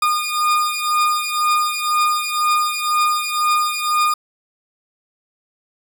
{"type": "beating tone pair", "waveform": "40% pulse", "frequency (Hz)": [1218, 1220], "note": ["D#6", "D#6"], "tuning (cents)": [-37, -34], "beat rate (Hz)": 2, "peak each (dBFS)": [-19, -18], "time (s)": [0.02, 4.14], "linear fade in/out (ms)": 5, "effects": []}